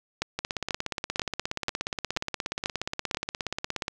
two click trains, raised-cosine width 0.2 ms, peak -9 / -12 dBFS, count 7 / 60, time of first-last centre 0.22-3.147 / 0.39-3.881 s, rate 2.05 / 16.9 Hz, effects none

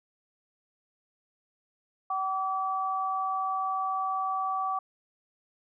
sine tone pair together, 762.2 / 1152 Hz, G5 / D6, -49 / -34 cents, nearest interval perfect fifth, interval 715 cents, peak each -31 / -29 dBFS, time 2.1-4.79 s, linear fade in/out 5 ms, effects none

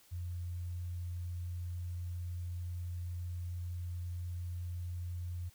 sine tone, 87.8 Hz, F2, 10 cents sharp, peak -37 dBFS, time 0.11-5.5 s, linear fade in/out 20 ms, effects white hiss -64 dBFS RMS until 5.54 s

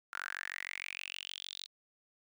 sawtooth tone with high-pass filter sweep, 46.46 Hz, F#1, 8 cents sharp, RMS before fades -43 dBFS, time 0.12-1.67 s, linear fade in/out 20 ms, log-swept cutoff 1400 to 4000 Hz, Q 7.6, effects none

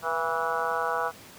harmonic tone with a mistuned harmonic, 163.3 Hz, E3, 16 cents flat, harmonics 3 / 4 / 5 / 6 / 7 / 8 / 9, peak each -33 / -33 / -33 / -33 / -33 / -33 / -33 dBFS, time 0.02-1.12 s, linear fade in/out 50 ms, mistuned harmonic 4, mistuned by +46 cents, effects pink hiss -48 dBFS RMS until 1.38 s + high-pass 100 Hz 12 dB/octave

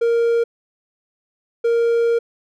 triangle tone bursts at uneven times, 466.2 Hz, A#4, in tune, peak -12 dBFS, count 2, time 0.01-0.44 / 1.64-2.19 s, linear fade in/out 10 ms, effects none

